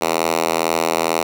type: tone with high-pass filter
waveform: 5% pulse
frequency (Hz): 82.2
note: E2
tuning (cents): -4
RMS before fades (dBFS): -19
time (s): 0.01-1.23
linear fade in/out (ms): 5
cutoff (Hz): 390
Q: 0.83
effects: none